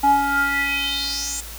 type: tone with band-pass filter sweep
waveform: square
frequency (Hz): 280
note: C#4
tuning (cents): +18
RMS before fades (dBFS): -21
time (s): 0.03-1.41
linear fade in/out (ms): 10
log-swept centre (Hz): 750 to 7900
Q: 5.2
effects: added 55 Hz sine -36 dBFS peak until 1.58 s + white hiss -37 dBFS RMS until 1.58 s